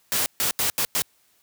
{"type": "noise bursts at uneven times", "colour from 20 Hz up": "white", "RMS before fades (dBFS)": -23, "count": 5, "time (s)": [[0.12, 0.26], [0.4, 0.51], [0.59, 0.7], [0.78, 0.85], [0.95, 1.02]], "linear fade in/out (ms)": 0, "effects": ["white hiss -63 dBFS RMS until 1.42 s", "high-pass 60 Hz 12 dB/octave"]}